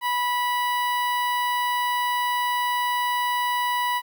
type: tone with notch filter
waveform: sawtooth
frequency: 980 Hz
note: B5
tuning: 14 cents flat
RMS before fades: -24 dBFS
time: 0.01-4.02 s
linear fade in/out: 50 ms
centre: 6700 Hz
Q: 0.68
effects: 10-bit